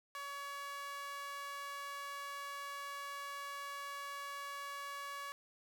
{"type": "tone with high-pass filter", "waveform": "sawtooth", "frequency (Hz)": 564, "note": "C#5", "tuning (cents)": 30, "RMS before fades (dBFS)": -45, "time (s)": [0.15, 5.32], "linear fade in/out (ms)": 0, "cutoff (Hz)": 1200, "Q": 2.3, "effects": []}